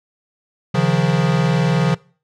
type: tone cluster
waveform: square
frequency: 137.4 / 157.4 / 176.9 Hz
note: C#3 / D#3 / F3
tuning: -15 / +20 / +23 cents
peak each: -19 dBFS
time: 0.74-1.95 s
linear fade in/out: 10 ms
effects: noise-tail reverb RT60 0.4 s tail -22 dB re dry + low-pass 5000 Hz 12 dB/octave